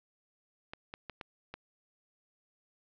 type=clicks; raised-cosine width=0.3 ms; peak=-25 dBFS; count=5; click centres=0.735 / 0.939 / 1.097 / 1.212 / 1.54 s; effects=low-pass 4000 Hz 12 dB/octave